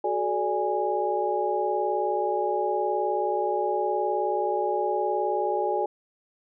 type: tone cluster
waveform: sine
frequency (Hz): 372 / 431.1 / 586 / 825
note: F#4 / A4 / D5 / G#5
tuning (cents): +9 / -35 / -4 / -12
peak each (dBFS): -29 / -29 / -30 / -27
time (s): 0.04-5.86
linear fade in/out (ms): 5
effects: none